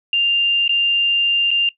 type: tone with dropouts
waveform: sine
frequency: 2794 Hz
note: F7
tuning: in tune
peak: -13 dBFS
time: 0.13-1.69 s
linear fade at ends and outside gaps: 2 ms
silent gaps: 0.679-0.693 / 1.507-1.513 s
effects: noise-tail reverb RT60 0.1 s tail -19 dB re dry